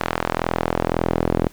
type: tone with band-pass filter sweep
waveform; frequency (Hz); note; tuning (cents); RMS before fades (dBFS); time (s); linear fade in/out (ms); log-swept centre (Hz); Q
sawtooth; 41.9; E1; +29; -22; 0-1.48; 10; 1300 to 380; 0.8
effects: pink hiss -49 dBFS RMS until 1.52 s